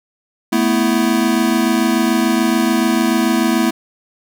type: chord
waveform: square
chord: A suspended second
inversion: none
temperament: equal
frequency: 220 / 246.9 / 329.6 Hz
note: A3 / B3 / E4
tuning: 0 / 0 / 0 cents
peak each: -18 dBFS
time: 0.52-3.71 s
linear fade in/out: 10 ms
effects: none